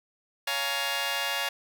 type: chord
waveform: 10% pulse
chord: Bb minor seventh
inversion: first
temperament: just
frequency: 559.4 / 699.2 / 839.1 / 932.3 Hz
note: Db5 / F5 / Ab5 / Bb5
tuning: +16 / +2 / +18 / 0 cents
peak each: -26 dBFS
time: 0.47-1.49 s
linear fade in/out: 5 ms
effects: none